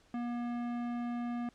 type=tone with tanh clipping; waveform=sine; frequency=239.6 Hz; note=A#3; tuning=48 cents sharp; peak=-36 dBFS; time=0.14-1.49 s; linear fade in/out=2 ms; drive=16 dB; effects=pink hiss -66 dBFS RMS until 1.54 s + low-pass 7000 Hz 12 dB/octave